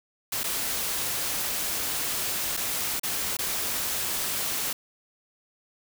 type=noise with dropouts; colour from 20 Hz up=white; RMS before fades=-29 dBFS; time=0.32-4.73 s; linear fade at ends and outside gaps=5 ms; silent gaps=0.434-0.44 / 2.568-2.572 / 2.997-3.033 / 3.369-3.388 s; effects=none